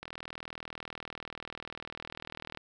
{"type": "click train", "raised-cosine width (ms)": 0.3, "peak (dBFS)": -24, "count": 103, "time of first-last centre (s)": [0.03, 2.574], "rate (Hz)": 40.1, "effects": []}